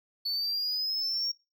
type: linear sweep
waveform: triangle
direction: up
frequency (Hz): 4436 to 5570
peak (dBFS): -27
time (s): 0.25-1.32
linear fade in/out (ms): 10
effects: noise-tail reverb RT60 0.3 s tail -26 dB re dry